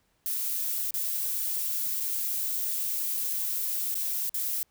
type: noise with dropouts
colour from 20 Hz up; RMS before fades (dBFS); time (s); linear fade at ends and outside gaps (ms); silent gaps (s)
violet; -30; 0.26-4.63; 0; 0.907-0.94 / 2.001-2.005 / 3.943-3.953 / 4.294-4.343
effects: pink hiss -71 dBFS RMS until 4.7 s